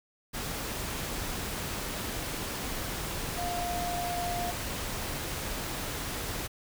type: tone in noise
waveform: sine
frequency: 703 Hz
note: F5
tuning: 11 cents sharp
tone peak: -32 dBFS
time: 3.37-4.52 s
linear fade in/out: 20 ms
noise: pink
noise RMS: -35 dBFS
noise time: 0.33-6.48 s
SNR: 0 dB
effects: none